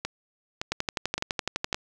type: two click trains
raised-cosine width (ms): 0.2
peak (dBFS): -9 / -12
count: 13 / 4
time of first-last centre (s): 0.72-1.728 / 0.05-1.745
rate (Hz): 11.9 / 1.77
effects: none